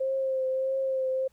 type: tone with vibrato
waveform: sine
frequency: 528 Hz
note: C5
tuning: 16 cents sharp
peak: -25 dBFS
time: 0-1.28 s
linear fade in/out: 10 ms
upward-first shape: triangle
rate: 1.6 Hz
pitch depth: 27 cents each way
effects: pink hiss -68 dBFS RMS until 1.32 s